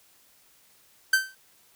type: tone with exponential decay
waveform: 45% pulse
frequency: 1549 Hz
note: G6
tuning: 21 cents flat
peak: -15 dBFS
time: 1.13-1.35 s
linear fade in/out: 5 ms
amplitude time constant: 46 ms
effects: white hiss -60 dBFS RMS until 1.75 s